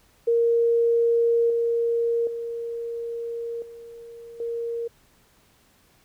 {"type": "tone with level steps", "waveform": "sine", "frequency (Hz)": 466.2, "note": "A#4", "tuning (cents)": 0, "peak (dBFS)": [-17, -20, -28, -39, -26], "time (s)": [0.27, 4.88], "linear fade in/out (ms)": 10, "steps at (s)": [1.5, 2.27, 3.62, 4.4], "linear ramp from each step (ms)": 2, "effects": ["pink hiss -60 dBFS RMS until 6.04 s"]}